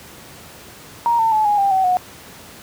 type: tone with pitch steps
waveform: sine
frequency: 939 / 900.2 / 863.1 / 827.4 / 793.3 / 760.5 / 729.1 Hz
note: A#5 / A5 / A5 / G#5 / G5 / F#5 / F#5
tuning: +12 / +39 / -34 / -7 / +20 / +47 / -26 cents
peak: -13 dBFS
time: 1.06-1.97 s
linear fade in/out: 0 ms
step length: 130 ms
effects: pink hiss -40 dBFS RMS until 2.62 s + high-pass 80 Hz 12 dB/octave